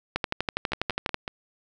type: two click trains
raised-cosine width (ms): 0.3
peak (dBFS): -9 / -15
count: 13 / 4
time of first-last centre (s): 0.16-1.144 / 0.72-1.279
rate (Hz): 12.2 / 5.37
effects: none